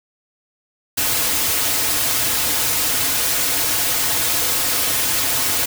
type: noise with comb filter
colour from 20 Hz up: white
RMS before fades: -19 dBFS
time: 0.97-5.66 s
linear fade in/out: 10 ms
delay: 5.1 ms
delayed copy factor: -0.7
effects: none